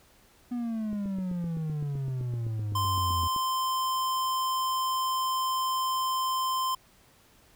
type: exponential sweep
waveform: triangle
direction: down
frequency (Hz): 247 to 82.41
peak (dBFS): -27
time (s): 0.51-3.28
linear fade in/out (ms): 10
type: click train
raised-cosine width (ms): 3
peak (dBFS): -29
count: 20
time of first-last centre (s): 0.93-3.363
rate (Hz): 7.81
type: tone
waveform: square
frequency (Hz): 1040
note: C6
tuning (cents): -11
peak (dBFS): -27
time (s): 2.75-6.75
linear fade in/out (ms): 5
effects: pink hiss -60 dBFS RMS until 7.55 s